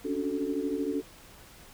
sine chord, D major seventh, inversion third, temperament equal with one note detuned, 277.2 / 290.1 / 370 / 440 Hz, C#4 / D4 / F#4 / A4, 0 / -21 / 0 / 0 cents, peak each -34 / -32 / -35 / -34 dBFS, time 0.04-1.02 s, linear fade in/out 20 ms, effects pink hiss -52 dBFS RMS until 1.73 s

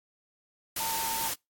sine tone in noise, 903 Hz, A5, 45 cents sharp, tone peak -32 dBFS, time 0.8-1.28 s, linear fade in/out 5 ms, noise white, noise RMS -32 dBFS, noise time 0.76-1.34 s, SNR -3 dB, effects noise-tail reverb RT60 0.2 s tail -26 dB re dry + AAC 64 kbps

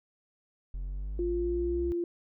triangle linear sweep, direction up, 43.65 to 65.41 Hz, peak -31 dBFS, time 0.74-1.92 s, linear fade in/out 0 ms
sine tone with pitch glide, 348.9 to 345.1 Hz, F4 to F4, -2 to -21 cents, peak -28 dBFS, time 1.19-2.04 s, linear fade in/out 2 ms, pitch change -19 cents, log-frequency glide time 1.5-1.91 s
effects none

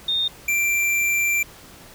sine / square tone pair in turn, 3663 / 2356 Hz, A#7 / D7, -31 / +5 cents, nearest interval minor sixth, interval 764 cents, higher first, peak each -19 dBFS, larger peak neither, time 0.08-0.28 / 0.48-1.43 s, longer second, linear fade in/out 5 ms, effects pink hiss -45 dBFS RMS until 1.94 s

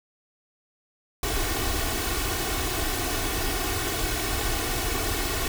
pink noise with comb filter, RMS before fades -27 dBFS, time 1.23-5.48 s, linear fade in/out 2 ms, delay 2.7 ms, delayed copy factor +0.75, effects none

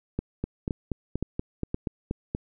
two click trains, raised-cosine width 3 ms, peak -15 / -14 dBFS, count 9 / 4, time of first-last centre 0.44-2.349 / 0.19-1.744 s, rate 4.19 / 1.93 Hz, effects none

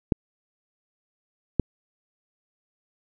clicks, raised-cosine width 3 ms, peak -6 dBFS, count 2, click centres 0.122 / 1.597 s, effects none

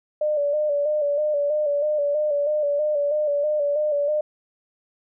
sine tone with vibrato, 590 Hz, D5, 8 cents sharp, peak -19 dBFS, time 0.21-4.21 s, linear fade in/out 5 ms, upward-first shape square, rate 3.1 Hz, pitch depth 43 cents each way, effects none

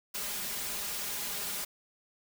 white noise with comb filter, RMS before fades -36 dBFS, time 0.14-1.65 s, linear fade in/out 10 ms, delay 4.9 ms, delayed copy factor +1, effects none

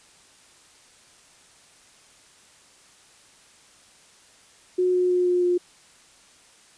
sine tone with pitch steps, 364.1 / 361.8 / 359.5 / 357.2 / 355 Hz, F#4 / F#4 / F#4 / F4 / F4, -28 / -39 / -50 / +39 / +28 cents, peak -18 dBFS, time 4.78-5.58 s, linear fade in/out 10 ms, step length 160 ms, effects white hiss -54 dBFS RMS until 6.77 s + resampled to 22050 Hz

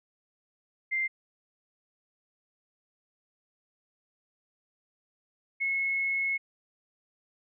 sine tone pair in turn, 2093 / 2182 Hz, C7 / C#7, 0 / -28 cents, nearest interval minor second, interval 72 cents, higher second, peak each -26 dBFS, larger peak neither, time 0.91-1.08 / 5.6-6.38 s, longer second, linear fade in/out 20 ms, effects none

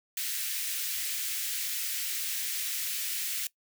white high-pass noise, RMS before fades -33 dBFS, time 0.17-3.47 s, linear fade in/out 2 ms, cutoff 1800 Hz, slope 24 dB/octave, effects noise-tail reverb RT60 0.1 s tail -20 dB re dry

